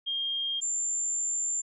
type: tone pair in turn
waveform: sine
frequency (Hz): 3218 / 7247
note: G7 / A#8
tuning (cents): +45 / -50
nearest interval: octave + major second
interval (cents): 1405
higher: second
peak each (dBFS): -28 / -27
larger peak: second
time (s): 0.06-0.61 / 0.61-1.62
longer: second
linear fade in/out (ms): 20
effects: none